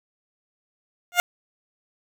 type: tone with exponential growth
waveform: 15% pulse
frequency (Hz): 707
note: F5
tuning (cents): +21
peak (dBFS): -5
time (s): 1.12-1.2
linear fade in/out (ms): 0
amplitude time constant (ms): 17
effects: none